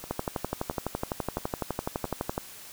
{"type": "two click trains", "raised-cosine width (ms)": 1, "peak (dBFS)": [-14, -24], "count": [28, 4], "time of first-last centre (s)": [[0.11, 2.379], [0.04, 2.053]], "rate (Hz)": [11.9, 1.49], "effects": ["white hiss -46 dBFS RMS until 2.72 s"]}